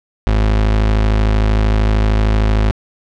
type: tone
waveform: 35% pulse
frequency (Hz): 53.1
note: G#1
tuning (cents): +39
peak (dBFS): -9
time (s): 0.27-2.71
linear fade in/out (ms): 0
effects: low-pass 4000 Hz 12 dB/octave